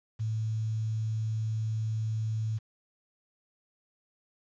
sine tone with quantisation, 110 Hz, A2, in tune, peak -28 dBFS, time 0.19-2.59 s, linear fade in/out 20 ms, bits 9, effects resampled to 16000 Hz

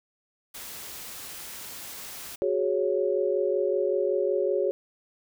white noise, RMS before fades -40 dBFS, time 0.54-2.36 s, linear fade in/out 10 ms
sine chord, F# suspended second, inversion none, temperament equal, 370 / 415.3 / 554.4 Hz, F#4 / G#4 / C#5, 0 / 0 / 0 cents, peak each -27 dBFS, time 2.42-4.71 s, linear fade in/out 0 ms
effects none

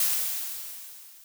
blue noise with level ramp, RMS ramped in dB -23 to -52 dBFS, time 0-1.24 s, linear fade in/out 2 ms, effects none

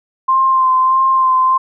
sine tone with vibrato, 1046.5 Hz, C6, in tune, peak -9 dBFS, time 0.28-1.58 s, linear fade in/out 10 ms, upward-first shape sine, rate 1.6 Hz, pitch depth 21 cents each way, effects none

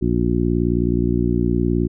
harmonic tone, 59.2 Hz, A#1, 27 cents sharp, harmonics 1 / 2 / 3 / 4 / 5 / 6, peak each -23 / -23 / -23 / -23 / -23 / -23 dBFS, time 0.01-1.88 s, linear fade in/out 20 ms, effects none

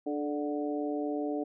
harmonic tone with a mistuned harmonic, 147.5 Hz, D3, 8 cents sharp, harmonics 2 / 3 / 4 / 5, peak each -32 / -36 / -38 / -40 dBFS, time 0.06-1.44 s, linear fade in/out 10 ms, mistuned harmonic 3, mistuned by -32 cents, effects none

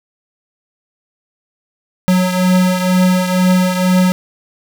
square beating tone pair, 183 / 185.1 Hz, F#3 / F#3, -19 / +1 cents, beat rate 2.1 Hz, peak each -12 / -18 dBFS, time 2.08-4.12 s, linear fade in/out 0 ms, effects 7-bit

